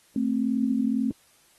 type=tone pair together; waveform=sine; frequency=221.8 / 263.8 Hz; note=A3 / C4; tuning=+14 / +14 cents; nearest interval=minor third; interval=300 cents; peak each=-25 dBFS; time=0.16-1.11 s; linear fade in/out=2 ms; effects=white hiss -60 dBFS RMS until 1.58 s + AAC 32 kbps